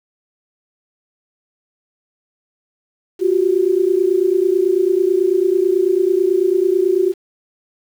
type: tone pair together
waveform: sine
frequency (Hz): 355.7 / 384.8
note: F4 / G4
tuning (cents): +32 / -32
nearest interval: minor second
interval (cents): 136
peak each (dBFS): -15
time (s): 3.19-7.14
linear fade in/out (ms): 50
effects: 7-bit